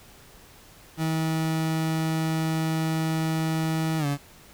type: tone with pitch glide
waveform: 30% pulse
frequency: 160 to 142.54 Hz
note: D#3 to C#3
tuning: +49 to +49 cents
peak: -21 dBFS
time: 0.97-4.18 s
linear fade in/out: 50 ms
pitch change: -200 cents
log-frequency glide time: 3.98-4.06 s
effects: pink hiss -51 dBFS RMS until 4.53 s